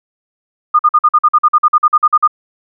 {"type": "tone bursts", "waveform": "sine", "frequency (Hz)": 1222, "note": "D#6", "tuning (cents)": -32, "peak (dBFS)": -5, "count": 16, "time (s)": [0.74, 2.277], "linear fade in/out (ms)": 10, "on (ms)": 52, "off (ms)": 47, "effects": []}